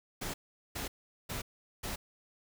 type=noise bursts; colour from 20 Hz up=pink; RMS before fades=-38 dBFS; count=4; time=0.21-1.96 s; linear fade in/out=10 ms; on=130 ms; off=410 ms; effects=none